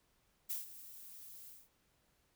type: noise with ADSR envelope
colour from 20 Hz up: violet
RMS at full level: -38 dBFS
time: 0.49-1.69 s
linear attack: 15 ms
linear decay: 150 ms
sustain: -15 dB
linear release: 210 ms
effects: pink hiss -75 dBFS RMS until 2.35 s